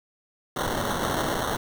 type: noise with sample-and-hold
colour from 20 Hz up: blue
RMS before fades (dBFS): -27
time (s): 0.56-1.57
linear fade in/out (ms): 5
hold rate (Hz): 2450
effects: none